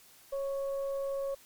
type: tone with frequency modulation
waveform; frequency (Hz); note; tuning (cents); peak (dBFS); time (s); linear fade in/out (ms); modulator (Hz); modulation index
sine; 550; C#5; -14; -31; 0.32-1.35; 10; 559; 0.32
effects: white hiss -58 dBFS RMS until 1.45 s + MP3 96 kbps